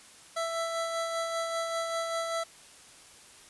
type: tone with tremolo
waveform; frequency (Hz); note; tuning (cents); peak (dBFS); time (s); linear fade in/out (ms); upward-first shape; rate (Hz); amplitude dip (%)
25% pulse; 663; E5; +10; -25; 0.36-2.44; 10; sine; 5.1; 35
effects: white hiss -53 dBFS RMS until 3.49 s + resampled to 24000 Hz